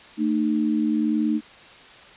sine tone pair together, 223.8 / 304.9 Hz, A3 / D#4, +30 / -35 cents, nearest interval perfect fourth, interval 535 cents, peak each -22 dBFS, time 0.17-1.41 s, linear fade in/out 50 ms, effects white hiss -46 dBFS RMS until 2.16 s + resampled to 8000 Hz

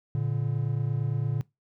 triangle tone pair together, 114.8 / 143.6 Hz, A#2 / D3, -26 / -39 cents, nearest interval major third, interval 387 cents, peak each -26 dBFS, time 0.15-1.41 s, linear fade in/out 0 ms, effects noise-tail reverb RT60 0.2 s tail -22 dB re dry

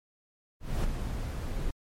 brown noise with ADSR envelope, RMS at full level -25 dBFS, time 0.6-1.71 s, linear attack 240 ms, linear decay 9 ms, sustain -7 dB, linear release 9 ms, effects MP3 64 kbps

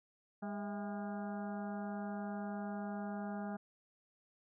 harmonic tone with a mistuned harmonic, 203.2 Hz, G#3, 38 cents flat, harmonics 1 / 2 / 3 / 4 / 5 / 6 / 7 / 8, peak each -40 / -51 / -48 / -47 / -60 / -56 / -54 / -59 dBFS, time 0.42-3.57 s, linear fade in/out 10 ms, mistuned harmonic 3, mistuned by +88 cents, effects none

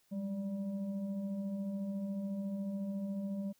sine tone with frequency modulation, 199.5 Hz, G3, 31 cents sharp, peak -35 dBFS, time 0.11-3.53 s, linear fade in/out 20 ms, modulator 385 Hz, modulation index 0.48, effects white hiss -72 dBFS RMS until 3.59 s

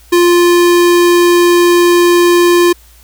square tone, 349.2 Hz, F4, in tune, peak -6 dBFS, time 0.12-2.73 s, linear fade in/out 10 ms, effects added 58 Hz sine -41 dBFS peak until 3.03 s + white hiss -45 dBFS RMS until 3.03 s

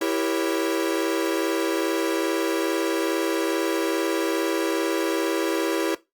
45% pulse chord, E diminished seventh, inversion none, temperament equal with one note detuned, 329.6 / 392 / 474.3 / 554.4 Hz, E4 / G4 / Bb4 / Db5, 0 / 0 / +30 / 0 cents, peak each -25 / -28 / -30 / -30 dBFS, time 0.01-5.95 s, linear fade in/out 5 ms, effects noise-tail reverb RT60 0.2 s tail -17 dB re dry + Opus 48 kbps

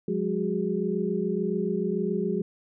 sine tone cluster, 179.8 / 206.8 / 371 / 412.8 Hz, F#3 / G#3 / F#4 / G#4, -49 / -7 / +5 / -10 cents, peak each -30 dBFS, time 0.08-2.42 s, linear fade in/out 5 ms, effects none

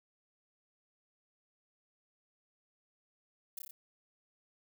violet noise with echo, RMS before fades -41 dBFS, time 3.57-3.59 s, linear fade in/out 5 ms, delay 30 ms, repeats 4, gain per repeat -2 dB, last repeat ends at 3.71 s, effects none

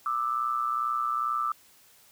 sine tone pair together, 1190 / 1312.3 Hz, D6 / E6, +22 / -8 cents, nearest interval major second, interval 170 cents, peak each -28 / -29 dBFS, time 0.06-1.52 s, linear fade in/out 2 ms, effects white hiss -58 dBFS RMS until 2.11 s

